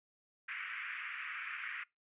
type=band-pass noise; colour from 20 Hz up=white; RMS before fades=-43 dBFS; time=0.48-1.84 s; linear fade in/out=10 ms; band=1300 to 2500 Hz; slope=48 dB/octave; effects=noise-tail reverb RT60 0.2 s tail -23 dB re dry + resampled to 8000 Hz